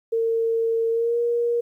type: tone with pitch glide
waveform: sine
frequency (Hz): 455.5 to 473.2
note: A#4 to A#4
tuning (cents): -40 to +26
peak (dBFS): -19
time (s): 0.12-1.61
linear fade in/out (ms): 10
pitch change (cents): +66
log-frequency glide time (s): 0.9-1.18
effects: 10-bit